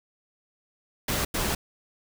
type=noise bursts at uneven times; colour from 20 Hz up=pink; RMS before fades=-27 dBFS; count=2; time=1.08-1.25 / 1.34-1.55 s; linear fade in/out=5 ms; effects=none